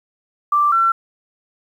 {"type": "tone pair in turn", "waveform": "sine", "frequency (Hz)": [1174.7, 1349.8], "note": ["D6", "E6"], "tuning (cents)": [0, 41], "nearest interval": "major second", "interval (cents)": 241, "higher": "second", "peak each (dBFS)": -12, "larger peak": "neither", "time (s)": [[0.52, 0.72], [0.72, 0.92]], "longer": "neither", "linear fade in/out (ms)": 5, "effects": ["8-bit"]}